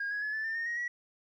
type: tone with pitch steps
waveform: sine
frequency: 1627 / 1667 / 1707.9 / 1749.8 / 1792.8 / 1836.8 / 1881.9 / 1928.1 Hz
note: G#6 / G#6 / G#6 / A6 / A6 / A#6 / A#6 / B6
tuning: -36 / +6 / +48 / -10 / +32 / -26 / +16 / -42 cents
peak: -30 dBFS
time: 0-0.88 s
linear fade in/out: 5 ms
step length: 110 ms
effects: tanh soft clip ceiling -29 dBFS + 12-bit